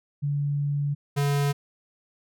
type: tone pair in turn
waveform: sine / square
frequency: 143.7 / 142.46 Hz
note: D3 / C#3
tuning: -37 / +48 cents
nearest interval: unison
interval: 15 cents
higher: first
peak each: -23 / -22 dBFS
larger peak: second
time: 0.22-0.95 / 1.16-1.53 s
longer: first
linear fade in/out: 20 ms
effects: none